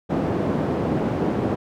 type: band-pass noise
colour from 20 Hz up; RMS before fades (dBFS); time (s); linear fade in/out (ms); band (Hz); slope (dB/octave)
white; -23; 0.09-1.56; 20; 110 to 410; 12
effects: none